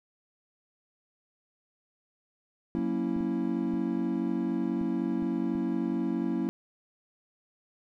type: chord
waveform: triangle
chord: F# dominant seventh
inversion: none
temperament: equal with one note detuned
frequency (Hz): 183.3 / 233.1 / 277.2 / 329.6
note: F#3 / A#3 / C#4 / E4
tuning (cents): -16 / 0 / 0 / 0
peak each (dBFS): -32 / -30 / -31 / -30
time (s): 2.75-6.49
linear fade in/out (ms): 0
type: clicks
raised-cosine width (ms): 5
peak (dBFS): -34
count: 7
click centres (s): 2.786 / 3.164 / 3.207 / 3.738 / 4.813 / 5.225 / 5.553
effects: none

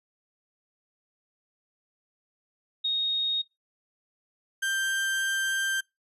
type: tone pair in turn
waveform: sine / 35% pulse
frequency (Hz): 3729 / 1574.2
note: A#7 / G6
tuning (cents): 0 / +7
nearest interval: octave + minor third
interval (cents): 1493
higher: first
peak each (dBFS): -24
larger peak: neither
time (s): 2.84-3.42 / 4.62-5.81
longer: second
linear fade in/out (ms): 10
effects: noise-tail reverb RT60 0.2 s tail -24 dB re dry + resampled to 32000 Hz

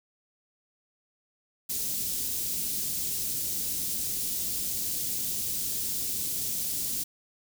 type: band-stop noise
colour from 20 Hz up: white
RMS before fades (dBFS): -31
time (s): 1.69-7.04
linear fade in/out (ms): 10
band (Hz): 290 to 5000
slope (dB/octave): 12
effects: none

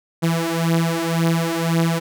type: beating tone pair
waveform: sawtooth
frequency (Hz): 164.81 / 166.71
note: E3 / E3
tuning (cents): 0 / +20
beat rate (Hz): 1.9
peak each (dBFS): -17 / -16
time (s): 0.22-2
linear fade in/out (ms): 20
effects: none

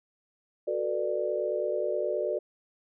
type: chord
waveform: sine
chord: B minor seventh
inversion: second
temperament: just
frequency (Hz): 370.4 / 444.5 / 493.9 / 592.7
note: F#4 / A4 / B4 / D5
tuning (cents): +2 / +18 / 0 / +16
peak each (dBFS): -33 / -33 / -34 / -30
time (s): 0.67-2.39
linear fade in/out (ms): 10
effects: none

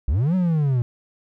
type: linear two-way sweep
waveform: triangle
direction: up then down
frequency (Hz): 55 to 189.7 to 116.6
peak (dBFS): -15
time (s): 0.08-0.82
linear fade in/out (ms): 0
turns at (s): 0.35
effects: none

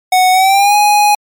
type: tone with pitch glide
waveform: square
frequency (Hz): 740 to 830.6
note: F#5 to G#5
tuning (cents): 0 to 0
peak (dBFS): -7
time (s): 0.12-1.15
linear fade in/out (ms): 5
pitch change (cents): +200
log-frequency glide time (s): 0.32-0.75
effects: MP3 96 kbps

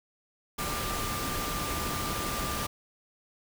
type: tone in noise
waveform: sine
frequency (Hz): 1190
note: D6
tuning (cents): +22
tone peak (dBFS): -36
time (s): 0.58-2.67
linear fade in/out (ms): 10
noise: pink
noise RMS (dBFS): -33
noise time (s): 0.58-2.67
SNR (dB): -6
effects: none

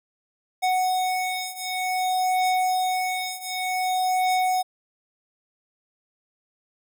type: beating tone pair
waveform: square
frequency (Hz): 740 / 740.54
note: F#5 / F#5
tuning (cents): 0 / +1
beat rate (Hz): 0.54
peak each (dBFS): -27 / -25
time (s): 0.62-4.63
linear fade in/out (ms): 20
effects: none

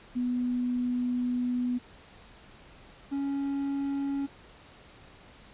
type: tone pair in turn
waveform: sine / triangle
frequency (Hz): 246.9 / 278.2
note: B3 / C#4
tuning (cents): 0 / +6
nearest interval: major second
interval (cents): 206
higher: second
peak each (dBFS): -26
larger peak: neither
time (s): 0.15-1.79 / 3.11-4.27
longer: first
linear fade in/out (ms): 20
effects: pink hiss -53 dBFS RMS until 5.53 s + resampled to 8000 Hz

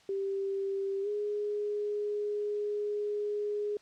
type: tone with pitch glide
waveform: sine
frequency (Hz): 392 to 415.3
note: G4 to G#4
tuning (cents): 0 to 0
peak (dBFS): -30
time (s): 0.09-3.77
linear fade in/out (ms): 2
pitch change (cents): +100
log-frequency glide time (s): 1.02-1.08
effects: white hiss -61 dBFS RMS until 3.81 s + low-pass 5000 Hz 12 dB/octave

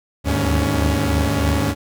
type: tone cluster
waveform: sawtooth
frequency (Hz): 74.8 / 78 / 103.7 / 280.2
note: D2 / D#2 / G#2 / C#4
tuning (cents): +32 / +5 / -2 / +19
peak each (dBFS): -18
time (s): 0.24-1.75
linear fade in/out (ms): 50
effects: none

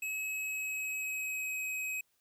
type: tone with pitch glide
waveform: square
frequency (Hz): 2569 to 2534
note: E7 to D#7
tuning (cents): -45 to +31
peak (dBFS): -35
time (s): 0.02-2.01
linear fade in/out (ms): 5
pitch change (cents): -24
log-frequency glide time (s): 0.24-1.6
effects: white hiss -75 dBFS RMS until 2.2 s

